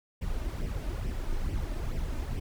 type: noise with flanger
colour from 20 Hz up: brown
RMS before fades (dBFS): -32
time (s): 0.21-2.4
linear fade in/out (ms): 10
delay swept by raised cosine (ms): 0.36 to 3.36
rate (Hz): 2.3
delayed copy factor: +0.6
effects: none